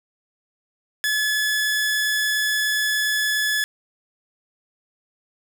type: tone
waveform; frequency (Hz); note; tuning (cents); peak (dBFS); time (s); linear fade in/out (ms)
sawtooth; 1713; A6; -47; -16; 1.04-3.64; 0
effects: none